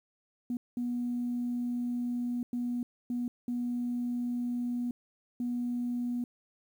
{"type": "tone bursts at uneven times", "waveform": "sine", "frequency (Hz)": 242.9, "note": "B3", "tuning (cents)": -29, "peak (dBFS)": -29, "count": 6, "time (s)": [[0.5, 0.57], [0.77, 2.43], [2.53, 2.83], [3.1, 3.28], [3.48, 4.91], [5.4, 6.24]], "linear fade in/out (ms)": 2, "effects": ["tanh soft clip ceiling -25 dBFS", "10-bit"]}